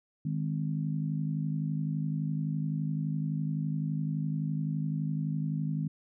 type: harmonic tone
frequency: 51.8 Hz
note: G#1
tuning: 4 cents flat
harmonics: 3 / 4 / 5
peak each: -30 / -36 / -38 dBFS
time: 0.25-5.88 s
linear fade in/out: 5 ms
effects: none